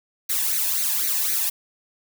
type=noise with flanger; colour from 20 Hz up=blue; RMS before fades=-23 dBFS; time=0.29-1.5 s; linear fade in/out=10 ms; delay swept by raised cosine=0.47 to 1.18 ms; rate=3.9 Hz; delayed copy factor=+0.8; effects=none